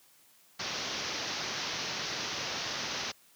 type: low-pass noise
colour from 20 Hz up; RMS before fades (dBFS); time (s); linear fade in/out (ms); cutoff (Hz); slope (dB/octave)
white; -36; 0.59-3.12; 10; 6200; 96
effects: white hiss -62 dBFS RMS until 3.35 s + high-pass 100 Hz 12 dB/octave